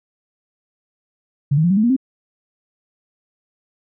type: tone with pitch steps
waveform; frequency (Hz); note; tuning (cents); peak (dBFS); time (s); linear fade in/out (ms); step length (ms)
sine; 141.5 / 157 / 174.21 / 193.29 / 214.5 / 238 / 264; C#3 / D#3 / F3 / G3 / A3 / A#3 / C4; +36 / +16 / -4 / -24 / -44 / +36 / +16; -12; 1.51-1.965; 10; 65
effects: none